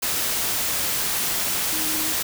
sine tone in noise, 311.1 Hz, D#4, in tune, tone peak -33 dBFS, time 1.72-2.13 s, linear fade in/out 10 ms, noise white, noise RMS -24 dBFS, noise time 0.02-2.23 s, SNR -12 dB, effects none

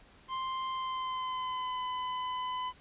45% pulse tone with pitch glide, 1046.5 to 1007.4 Hz, C6 to B5, 0 to +34 cents, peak -33 dBFS, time 0.28-2.73 s, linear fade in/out 50 ms, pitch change -66 cents, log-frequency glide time 0.7-1.84 s, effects pink hiss -59 dBFS RMS until 2.8 s + resampled to 8000 Hz

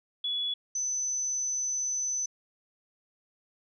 sine tone pair in turn, 3400 / 6041 Hz, G#7 / F#8, +40 / +35 cents, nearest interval minor seventh, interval 995 cents, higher second, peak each -28 dBFS, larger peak neither, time 0.24-0.54 / 0.75-2.26 s, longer second, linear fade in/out 5 ms, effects none

